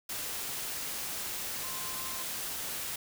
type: tone in noise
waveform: sine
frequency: 1046.5 Hz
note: C6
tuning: in tune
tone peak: -45 dBFS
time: 1.63-2.23 s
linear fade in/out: 5 ms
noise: white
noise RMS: -37 dBFS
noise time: 0.09-2.96 s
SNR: -11 dB
effects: none